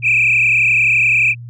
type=tone with frequency modulation; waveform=sine; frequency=2479 Hz; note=D#7; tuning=7 cents flat; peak=-9 dBFS; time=0.02-1.35 s; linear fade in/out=50 ms; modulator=31.6 Hz; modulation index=4.4; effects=tanh soft clip ceiling -5 dBFS + added 119 Hz sine -29 dBFS peak until 1.49 s